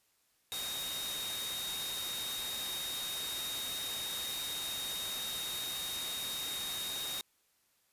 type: tone in noise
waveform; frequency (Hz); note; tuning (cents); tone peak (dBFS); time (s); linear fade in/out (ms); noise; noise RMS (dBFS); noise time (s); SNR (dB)
sine; 3729; A#7; 0; -38; 0.52-7.21; 0; white; -40; 0.52-7.21; -1
effects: white hiss -73 dBFS RMS until 7.92 s + resampled to 32000 Hz